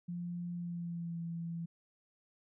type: tone with pitch glide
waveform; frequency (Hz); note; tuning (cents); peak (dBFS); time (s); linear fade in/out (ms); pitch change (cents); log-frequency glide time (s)
sine; 174.3 to 167.88; F3 to E3; -3 to +32; -37; 0.08-1.66; 10; -65; 0.54-1.21
effects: none